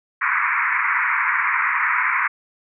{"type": "band-pass noise", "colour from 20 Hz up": "white", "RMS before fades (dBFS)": -20, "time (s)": [0.21, 2.28], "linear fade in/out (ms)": 10, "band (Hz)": [950, 2300], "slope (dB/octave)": 96, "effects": []}